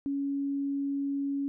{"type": "tone", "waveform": "sine", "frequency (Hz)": 279.2, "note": "C#4", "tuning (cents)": 13, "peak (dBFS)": -28, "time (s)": [0.06, 1.48], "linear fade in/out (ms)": 0, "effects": []}